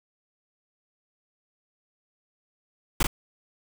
pink noise with echo, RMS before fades -22 dBFS, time 3-3.03 s, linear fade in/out 5 ms, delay 40 ms, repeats 1, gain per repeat -3 dB, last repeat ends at 3.07 s, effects none

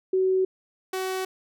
sine / sawtooth tone pair in turn, 376.1 / 376.1 Hz, F#4 / F#4, +28 / +28 cents, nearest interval unison, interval 0 cents, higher neither, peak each -19 / -23 dBFS, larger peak first, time 0.13-0.45 / 0.93-1.25 s, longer neither, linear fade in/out 5 ms, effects none

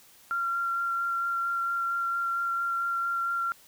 sine tone with vibrato, 1376 Hz, F6, 26 cents flat, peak -26 dBFS, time 0.31-3.52 s, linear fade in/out 0 ms, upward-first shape sine, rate 4.4 Hz, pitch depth 10 cents each way, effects white hiss -56 dBFS RMS until 3.67 s

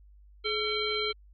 harmonic tone with a mistuned harmonic, 452.2 Hz, A4, 47 cents sharp, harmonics 1 / 3 / 5 / 7 / 9, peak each -32 / -37 / -35 / -34 / -34 dBFS, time 0.44-1.13 s, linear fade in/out 20 ms, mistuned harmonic 1, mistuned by -110 cents, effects added 50 Hz sine -52 dBFS peak until 1.33 s

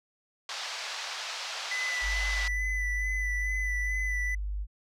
white band-pass noise, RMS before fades -37 dBFS, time 0.49-2.48 s, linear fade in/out 2 ms, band 630 to 5400 Hz, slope 24 dB/octave
triangle tone with vibrato, 1995 Hz, B6, 17 cents sharp, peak -28 dBFS, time 1.71-4.35 s, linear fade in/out 5 ms, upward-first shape sine, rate 2.3 Hz, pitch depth 22 cents each way
sine tone, 50.2 Hz, G1, 42 cents sharp, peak -30 dBFS, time 2.01-4.67 s, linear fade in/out 50 ms
effects none

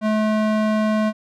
square tone with band-pass filter, 215.4 Hz, A3, 37 cents flat, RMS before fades -19 dBFS, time 0.01-1.13 s, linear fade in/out 50 ms, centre 610 Hz, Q 0.51, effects none

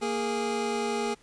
25% pulse tone pair together, 232.2 / 413.7 Hz, A#3 / G#4, -7 / -7 cents, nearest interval minor seventh, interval 1000 cents, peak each -28 / -25 dBFS, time 0.01-1.15 s, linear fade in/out 20 ms, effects pink hiss -59 dBFS RMS until 1.22 s + resampled to 22050 Hz

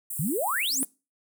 pink high-pass noise, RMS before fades -34 dBFS, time 0.1-0.85 s, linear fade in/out 5 ms, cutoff 7900 Hz, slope 96 dB/octave
sine exponential sweep, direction up, 129.8 to 10880 Hz, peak -25 dBFS, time 0.19-0.84 s, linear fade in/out 5 ms
sine tone with exponential growth, 267.1 Hz, C4, 36 cents sharp, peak -25 dBFS, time 0.67-0.83 s, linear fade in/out 0 ms, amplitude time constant 33 ms
effects noise-tail reverb RT60 0.3 s tail -23 dB re dry

